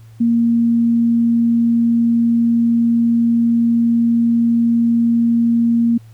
sine tone, 233.1 Hz, A#3, in tune, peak -11 dBFS, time 0.2-5.98 s, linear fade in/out 10 ms, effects added 112 Hz sine -38 dBFS peak until 6.13 s + pink hiss -55 dBFS RMS until 6.13 s

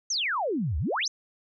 sine exponential two-way sweep, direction down then up, 6630 to 66.6 to 6630 Hz, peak -25 dBFS, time 0.1-1.08 s, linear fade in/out 5 ms, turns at 0.78 s, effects none

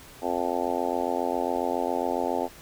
harmonic tone, 87.31 Hz, F2, in tune, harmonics 3 / 4 / 5 / 6 / 7 / 8 / 9 / 10, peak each -33 / -33 / -33 / -33 / -33 / -33 / -33 / -33 dBFS, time 0.21-2.49 s, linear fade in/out 50 ms, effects pink hiss -48 dBFS RMS until 2.61 s

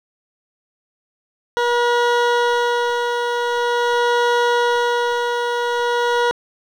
20% pulse tone with tremolo, 480 Hz, B4, 49 cents flat, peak -9 dBFS, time 1.57-6.31 s, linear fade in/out 0 ms, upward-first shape sine, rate 0.45 Hz, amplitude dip 40%, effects low-pass 4000 Hz 12 dB/octave + 7-bit

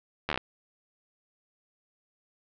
slowing click train, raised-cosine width 0.3 ms, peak -12 dBFS, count 7, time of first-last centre 0.29-0.376 s, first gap 12 ms, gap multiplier 1.07, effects low-pass 4000 Hz 12 dB/octave

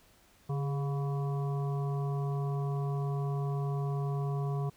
harmonic tone with a mistuned harmonic, 141.7 Hz, C#3, 38 cents sharp, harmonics 1 / 3 / 5 / 7 / 8, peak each -30 / -40 / -44 / -47 / -48 dBFS, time 0.49-4.7 s, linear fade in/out 10 ms, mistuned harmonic 3, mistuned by -52 cents, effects pink hiss -63 dBFS RMS until 4.76 s

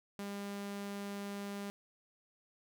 sawtooth tone, 201.1 Hz, G3, 44 cents sharp, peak -36 dBFS, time 0.19-1.7 s, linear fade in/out 0 ms, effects none

